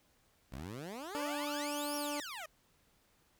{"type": "exponential two-way sweep", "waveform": "15% pulse", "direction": "up then down", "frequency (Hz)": [58.2, 5770, 594], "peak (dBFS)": -36, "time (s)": [0.52, 2.46], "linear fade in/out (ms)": 5, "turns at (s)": 1.96}
{"type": "tone", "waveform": "15% pulse", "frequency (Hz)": 291.9, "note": "D4", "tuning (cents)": -10, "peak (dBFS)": -30, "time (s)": [1.15, 2.2], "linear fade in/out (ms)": 0}
{"effects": ["pink hiss -71 dBFS RMS until 3.39 s"]}